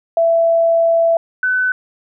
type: tone pair in turn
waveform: sine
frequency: 666 / 1506.4 Hz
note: E5 / F#6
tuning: +18 / +31 cents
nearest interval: octave + major second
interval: 1413 cents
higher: second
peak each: -10 / -13 dBFS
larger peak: first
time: 0.17-1.17 / 1.43-1.72 s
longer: first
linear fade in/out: 2 ms
effects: none